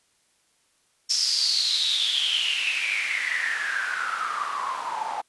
white noise with band-pass filter sweep, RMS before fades -26 dBFS, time 1.09-5.22 s, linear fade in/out 20 ms, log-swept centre 5400 to 820 Hz, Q 9.8, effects white hiss -66 dBFS RMS until 5.28 s + resampled to 24000 Hz

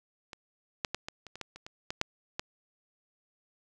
clicks, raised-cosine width 0.2 ms, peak -25 / -12 / -15 / -20 / -28 / -26 / -20 / -29 / -26 / -17 / -10 / -15 dBFS, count 12, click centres 0.332 / 0.848 / 0.946 / 1.085 / 1.267 / 1.356 / 1.413 / 1.56 / 1.665 / 1.905 / 2.014 / 2.395 s, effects none

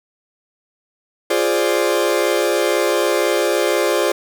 40% pulse chord, D half-diminished seventh, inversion first, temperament equal, 349.2 / 415.3 / 523.3 / 587.3 Hz, F4 / Ab4 / C5 / D5, 0 / 0 / 0 / 0 cents, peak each -20 dBFS, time 1.3-4.12 s, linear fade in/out 5 ms, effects none

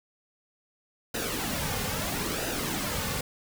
pink noise with flanger, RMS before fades -31 dBFS, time 1.14-3.21 s, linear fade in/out 5 ms, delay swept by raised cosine 0.9 to 3.1 ms, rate 0.76 Hz, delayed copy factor -0.6, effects none

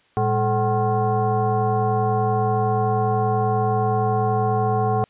sine tone with frequency modulation, 433.3 Hz, A4, 27 cents flat, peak -17 dBFS, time 0.17-5.04 s, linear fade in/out 0 ms, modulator 319 Hz, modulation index 1.6, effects white hiss -59 dBFS RMS until 5.09 s + resampled to 8000 Hz

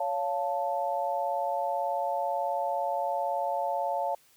sine chord, Db augmented, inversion none, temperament equal with one note detuned, 560.5 / 698.5 / 880 Hz, Db5 / F5 / A5, +19 / 0 / 0 cents, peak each -32 / -31 / -31 dBFS, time 0-4.15 s, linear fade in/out 5 ms, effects white hiss -62 dBFS RMS until 4.36 s

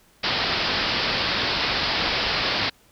white low-pass noise, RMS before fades -24 dBFS, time 0.23-2.7 s, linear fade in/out 10 ms, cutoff 5100 Hz, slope 96 dB/octave, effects pink hiss -57 dBFS RMS until 2.91 s

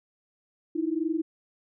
sine tone pair together, 311.1 / 333.3 Hz, D#4 / E4, 0 / +19 cents, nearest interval minor second, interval 119 cents, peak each -28 dBFS, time 0.75-1.22 s, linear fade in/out 10 ms, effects none

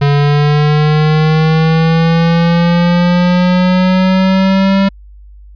square linear sweep, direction up, 142.2 to 196 Hz, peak -8 dBFS, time 0.01-4.89 s, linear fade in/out 10 ms, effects added 50 Hz sine -33 dBFS peak until 5.55 s + resampled to 11025 Hz

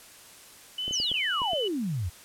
sine tone with vibrato, 2980 Hz, F#7, 12 cents sharp, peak -29 dBFS, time 0.78-1.68 s, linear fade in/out 5 ms, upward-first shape sine, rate 2.9 Hz, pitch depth 31 cents each way
clicks, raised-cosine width 2 ms, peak -26 dBFS, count 6, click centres 0.88 / 0.91 / 1.001 / 1.116 / 1.418 / 1.533 s
sine exponential sweep, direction down, 6700 to 77.9 Hz, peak -27 dBFS, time 0.92-2.1 s, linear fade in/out 20 ms
effects white hiss -50 dBFS RMS until 2.24 s + low-pass 12000 Hz 12 dB/octave

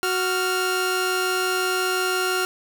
sawtooth tone pair together, 370 / 1394.1 Hz, F#4 / F6, 0 / -3 cents, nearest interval octave + major seventh, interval 2297 cents, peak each -20 dBFS, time 0.03-2.45 s, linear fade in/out 0 ms, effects none

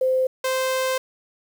sine / sawtooth tone pair in turn, 518 / 520.5 Hz, C5 / C5, -17 / -9 cents, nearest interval unison, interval 8 cents, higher second, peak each -17 dBFS, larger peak neither, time 0.01-0.27 / 0.44-0.98 s, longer second, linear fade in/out 5 ms, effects 8-bit

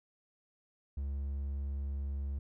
triangle tone, 69.6 Hz, C#2, 8 cents sharp, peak -32 dBFS, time 0.97-2.39 s, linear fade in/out 5 ms, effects none

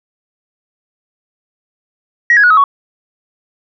sine tone with pitch steps, 1900 / 1663.6 / 1456.7 / 1275.4 / 1116.8 Hz, A#6 / G#6 / F#6 / D#6 / C#6, +33 / +2 / -27 / +42 / +13 cents, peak -4 dBFS, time 2.3-2.64 s, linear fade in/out 2 ms, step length 68 ms, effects tanh soft clip ceiling 0 dBFS

